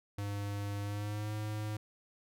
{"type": "tone with pitch glide", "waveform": "square", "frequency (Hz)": [101.5, 106.67], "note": ["G#2", "G#2"], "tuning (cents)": [-39, 47], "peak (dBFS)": -36, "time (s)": [0.18, 1.77], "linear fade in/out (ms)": 5, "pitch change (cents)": 86, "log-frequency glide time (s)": [0.82, 1.33], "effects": []}